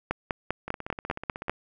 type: two click trains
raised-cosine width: 0.5 ms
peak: -20 / -11 dBFS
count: 14 / 8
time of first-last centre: 0.68-1.482 / 0.11-1.496 s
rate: 16.2 / 5.05 Hz
effects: none